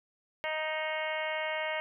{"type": "harmonic tone", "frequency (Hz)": 311.9, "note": "D#4", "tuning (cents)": 4, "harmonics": [2, 3, 4, 5, 6, 7, 8, 9, 10], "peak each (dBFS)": [-35, -39, -45, -43, -39, -37, -49, -43, -48], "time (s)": [0.44, 1.8], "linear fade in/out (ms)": 0, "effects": []}